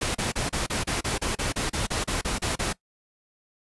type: noise bursts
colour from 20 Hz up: pink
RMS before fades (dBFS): -27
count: 16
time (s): 0.01-2.73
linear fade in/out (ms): 10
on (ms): 140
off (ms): 32
effects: noise-tail reverb RT60 0.1 s tail -20 dB re dry + resampled to 24000 Hz